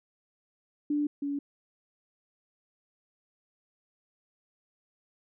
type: tone pair in turn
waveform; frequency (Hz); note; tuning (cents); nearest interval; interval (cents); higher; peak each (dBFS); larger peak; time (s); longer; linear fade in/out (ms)
sine; 293.7 / 284; D4 / C#4; 0 / +42; minor second; 58; first; -25 / -29; first; 0.9-1.07 / 1.22-1.39; neither; 5
effects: none